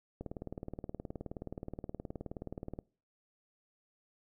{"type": "click train", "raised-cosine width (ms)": 2, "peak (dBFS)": -27, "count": 50, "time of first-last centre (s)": [0.21, 2.789], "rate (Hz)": 19, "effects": ["noise-tail reverb RT60 0.4 s tail -24 dB re dry"]}